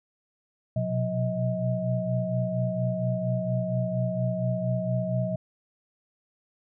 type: tone cluster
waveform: sine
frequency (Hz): 122.1 / 126.4 / 181.8 / 633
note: B2 / B2 / F#3 / D#5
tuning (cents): -19 / +41 / -30 / +30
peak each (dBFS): -30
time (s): 0.76-5.36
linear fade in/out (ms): 5
effects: none